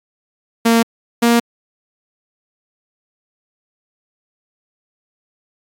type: tone pair in turn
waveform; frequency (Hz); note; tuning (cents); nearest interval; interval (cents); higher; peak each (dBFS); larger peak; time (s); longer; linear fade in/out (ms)
sawtooth; 230 / 235.1; A#3 / A#3; -23 / +15; unison; 38; second; -6; neither; 0.65-0.83 / 1.22-1.4; neither; 10
effects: AAC 64 kbps